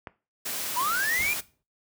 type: click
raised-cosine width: 0.5 ms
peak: -21 dBFS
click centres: 0.072 s
type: high-pass noise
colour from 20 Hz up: white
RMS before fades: -32 dBFS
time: 0.45-1.41 s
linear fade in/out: 10 ms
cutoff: 100 Hz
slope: 24 dB/octave
type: linear sweep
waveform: triangle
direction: up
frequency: 930 to 2453 Hz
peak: -23 dBFS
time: 0.76-1.34 s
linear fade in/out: 10 ms
type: noise with exponential decay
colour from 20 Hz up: brown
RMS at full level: -37 dBFS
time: 1.18-1.63 s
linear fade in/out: 5 ms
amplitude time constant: 97 ms
effects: noise-tail reverb RT60 0.3 s tail -17 dB re dry + high-pass 60 Hz 12 dB/octave